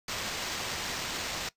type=noise with sample-and-hold; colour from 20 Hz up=white; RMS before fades=-35 dBFS; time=0.08-1.49 s; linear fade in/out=5 ms; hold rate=11025 Hz; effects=noise-tail reverb RT60 0.1 s tail -19 dB re dry + resampled to 32000 Hz

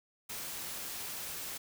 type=noise; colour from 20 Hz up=white; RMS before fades=-41 dBFS; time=0.29-1.58 s; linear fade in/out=10 ms; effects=none

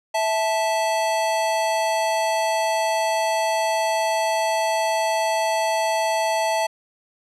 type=tone pair together; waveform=square; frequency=656 / 875.1 Hz; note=E5 / A5; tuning=-9 / -10 cents; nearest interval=perfect fourth; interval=499 cents; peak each=-23 dBFS; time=0.14-6.67 s; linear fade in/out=10 ms; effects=low-pass 10000 Hz 12 dB/octave

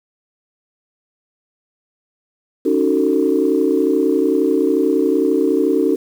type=chord; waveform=sine; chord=D# half-diminished seventh; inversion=third; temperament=just; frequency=280 / 311.1 / 373.4 / 448 Hz; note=C#4 / D#4 / F#4 / A4; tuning=+18 / 0 / +16 / +31 cents; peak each=-18 dBFS; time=2.65-5.96 s; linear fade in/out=10 ms; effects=tanh soft clip ceiling -3 dBFS + 7-bit

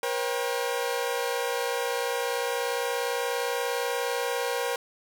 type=tone cluster; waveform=sawtooth; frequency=478.8 / 539 / 790 Hz; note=A#4 / C#5 / G5; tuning=+46 / -49 / +13 cents; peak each=-25 / -28 / -31 dBFS; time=0.03-4.76 s; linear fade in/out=2 ms; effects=none

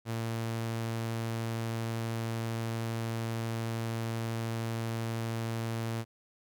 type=tone; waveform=sawtooth; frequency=114.1 Hz; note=A#2; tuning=37 cents flat; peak=-28 dBFS; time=0.05-6.05 s; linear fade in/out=50 ms; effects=none

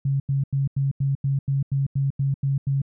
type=tone bursts; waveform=sine; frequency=137.6 Hz; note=C#3; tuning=12 cents flat; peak=-19 dBFS; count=12; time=0.05-2.818 s; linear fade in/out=5 ms; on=150 ms; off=88 ms; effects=none

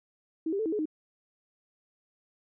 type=tone with pitch steps; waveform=sine; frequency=320.9 / 396.8 / 440.9 / 322.9 / 422.3 / 309.7 Hz; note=E4 / G4 / A4 / E4 / G#4 / D#4; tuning=-46 / +21 / +4 / -36 / +29 / -8 cents; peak=-27 dBFS; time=0.46-0.856 s; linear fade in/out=5 ms; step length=66 ms; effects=none

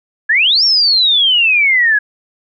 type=exponential two-way sweep; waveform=sine; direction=up then down; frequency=1647 to 5590 to 1647 Hz; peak=-8 dBFS; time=0.29-1.99 s; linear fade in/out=10 ms; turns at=0.64 s; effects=none

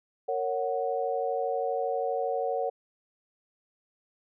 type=chord; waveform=sine; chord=F# major; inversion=first; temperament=just; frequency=462.5 / 555 / 740 Hz; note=A#4 / C#5 / F#5; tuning=-14 / +2 / 0 cents; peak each=-31 dBFS; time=0.28-2.7 s; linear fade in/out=10 ms; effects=none

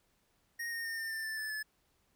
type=tone with pitch steps; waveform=square; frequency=1864.7 / 1844.3 / 1824.2 / 1804.3 / 1784.6 / 1765.1 / 1745.9 / 1726.8 Hz; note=A#6 / A#6 / A#6 / A6 / A6 / A6 / A6 / A6; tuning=0 / -19 / -38 / +43 / +24 / +5 / -14 / -33 cents; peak=-37 dBFS; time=0.59-1.63 s; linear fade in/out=10 ms; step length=130 ms; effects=pink hiss -74 dBFS RMS until 2.15 s

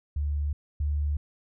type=tone pair in turn; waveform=sine; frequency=73 / 73.42 Hz; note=D2 / D2; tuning=-10 / 0 cents; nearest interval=unison; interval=10 cents; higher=second; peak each=-25 / -24 dBFS; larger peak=second; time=0.16-0.53 / 0.8-1.17 s; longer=neither; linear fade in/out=5 ms; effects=none

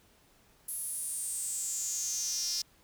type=tone with high-pass filter sweep; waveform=sawtooth; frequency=350.3 Hz; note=F4; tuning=5 cents sharp; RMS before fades=-35 dBFS; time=0.68-2.62 s; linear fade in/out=5 ms; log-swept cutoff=11000 to 5200 Hz; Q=7.4; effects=pink hiss -64 dBFS RMS until 2.83 s

